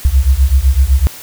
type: beating tone pair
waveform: sine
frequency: 62.9 / 70.8 Hz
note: B1 / C#2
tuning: +32 / +37 cents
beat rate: 7.9 Hz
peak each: -10 dBFS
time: 0.05-1.07 s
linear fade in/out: 0 ms
effects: white hiss -32 dBFS RMS until 1.22 s